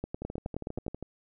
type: two click trains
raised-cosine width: 2 ms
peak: -24 / -20 dBFS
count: 11 / 9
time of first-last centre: 0.22-1.026 / 0.04-0.881 s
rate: 12.4 / 9.51 Hz
effects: none